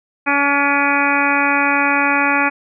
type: harmonic tone with a mistuned harmonic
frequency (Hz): 283.5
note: C#4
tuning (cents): +39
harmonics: 1 / 2 / 3 / 4 / 5 / 6 / 7 / 8 / 9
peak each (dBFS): -21 / -26 / -20 / -22 / -20 / -22 / -25 / -22 / -21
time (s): 0.26-2.5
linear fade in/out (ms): 20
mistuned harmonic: 9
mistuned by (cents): -49
effects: none